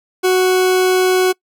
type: tone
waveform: 40% pulse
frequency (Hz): 370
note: F#4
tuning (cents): 0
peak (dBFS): -10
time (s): 0.23-1.33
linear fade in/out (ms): 20
effects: noise-tail reverb RT60 0.1 s tail -25 dB re dry